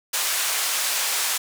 white band-pass noise, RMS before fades -24 dBFS, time 0.13-1.38 s, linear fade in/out 10 ms, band 740 to 11000 Hz, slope 12 dB/octave, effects none

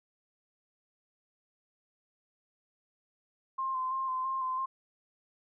sine tone with vibrato, 1046.5 Hz, C6, in tune, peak -30 dBFS, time 3.58-4.66 s, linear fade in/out 10 ms, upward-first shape square, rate 3 Hz, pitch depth 22 cents each way, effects none

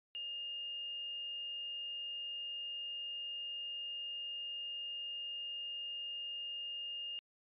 sine tone with quantisation, 2828 Hz, F7, 21 cents sharp, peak -40 dBFS, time 0.15-7.19 s, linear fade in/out 0 ms, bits 10, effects resampled to 8000 Hz

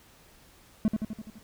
triangle tone with echo, 216.8 Hz, A3, 25 cents flat, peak -18 dBFS, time 0.85-0.88 s, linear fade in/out 0 ms, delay 84 ms, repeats 6, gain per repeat -4 dB, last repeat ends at 1.384 s, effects pink hiss -57 dBFS RMS until 1.43 s

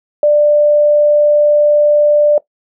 sine tone, 592 Hz, D5, 14 cents sharp, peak -6 dBFS, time 0.23-2.38 s, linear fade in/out 2 ms, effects noise-tail reverb RT60 0.1 s tail -18 dB re dry

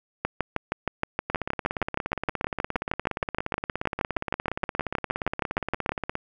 two click trains, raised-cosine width 0.5 ms, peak -9 / -13 dBFS, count 37 / 84, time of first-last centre 0.25-5.893 / 1.3-6.154 s, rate 6.38 / 17.1 Hz, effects none

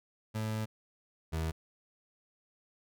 30% pulse tone pair in turn, 109.2 / 80.54 Hz, A2 / E2, -13 / -40 cents, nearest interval perfect fourth, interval 527 cents, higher first, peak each -30 / -29 dBFS, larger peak second, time 0.34-0.66 / 1.32-1.52 s, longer first, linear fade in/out 20 ms, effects none

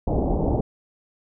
pink low-pass noise, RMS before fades -22 dBFS, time 0.07-0.61 s, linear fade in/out 5 ms, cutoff 810 Hz, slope 48 dB/octave, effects none

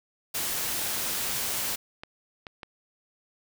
white noise, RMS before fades -30 dBFS, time 0.34-1.76 s, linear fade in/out 10 ms
clicks, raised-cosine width 0.3 ms, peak -23 dBFS, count 4, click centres 1.694 / 2.035 / 2.468 / 2.632 s
effects none

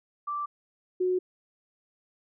sine tone pair in turn, 1171 / 366.3 Hz, D6 / F#4, -5 / -17 cents, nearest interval octave + minor sixth, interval 2012 cents, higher first, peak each -29 / -23 dBFS, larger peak second, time 0.27-0.46 / 1-1.19 s, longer neither, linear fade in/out 10 ms, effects none

